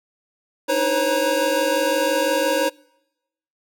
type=tone cluster; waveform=square; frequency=298.1 / 318.2 / 499.1 / 545 / 948 Hz; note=D4 / D#4 / B4 / C#5 / A#5; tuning=+26 / +39 / +18 / -29 / +29 cents; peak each=-30 / -28 / -25 / -21 / -26 dBFS; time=0.68-2.7 s; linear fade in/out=20 ms; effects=noise-tail reverb RT60 0.9 s tail -26 dB re dry